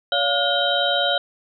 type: tone cluster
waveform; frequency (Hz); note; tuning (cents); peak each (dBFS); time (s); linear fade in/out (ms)
sine; 568 / 698 / 1434 / 3119 / 3822; C#5 / F5 / F6 / G7 / A#7; +42 / -1 / +45 / -9 / +43; -24; 0.12-1.18; 2
effects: none